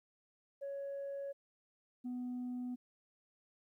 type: tone pair in turn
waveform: sine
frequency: 557 / 248.1 Hz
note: C#5 / B3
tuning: +8 / +8 cents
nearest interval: octave + major second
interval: 1400 cents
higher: first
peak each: -38 / -36 dBFS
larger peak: second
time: 0.61-1.33 / 2.04-2.76 s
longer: neither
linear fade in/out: 20 ms
effects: tanh soft clip ceiling -37 dBFS + 13-bit